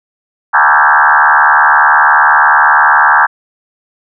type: tone with frequency modulation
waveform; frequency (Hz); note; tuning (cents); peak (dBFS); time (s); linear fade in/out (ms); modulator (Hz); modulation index
sine; 1251; D#6; +9; -4; 0.53-3.27; 20; 74.2; 5.9
effects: none